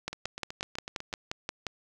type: two click trains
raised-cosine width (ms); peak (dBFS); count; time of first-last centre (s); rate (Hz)
0.2; -15 / -21; 10 / 9; 0.08-1.667 / 0.13-1.129; 5.67 / 8.01
effects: none